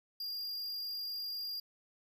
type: tone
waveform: square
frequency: 4808 Hz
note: D8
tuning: 40 cents sharp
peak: -38 dBFS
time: 0.2-1.6 s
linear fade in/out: 5 ms
effects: none